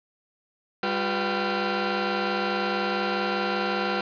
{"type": "tone cluster", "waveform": "sawtooth", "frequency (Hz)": [200.4, 355.7, 495.9, 777, 1374], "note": ["G3", "F4", "B4", "G5", "F6"], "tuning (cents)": [38, 32, 7, -16, -29], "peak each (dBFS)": -27, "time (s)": [0.83, 4.01], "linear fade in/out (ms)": 2, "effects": ["resampled to 11025 Hz", "9-bit"]}